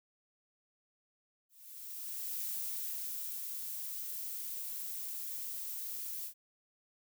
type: noise with ADSR envelope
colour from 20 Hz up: violet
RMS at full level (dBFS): -38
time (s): 1.49-6.34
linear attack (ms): 940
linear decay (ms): 940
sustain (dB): -3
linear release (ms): 91
effects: none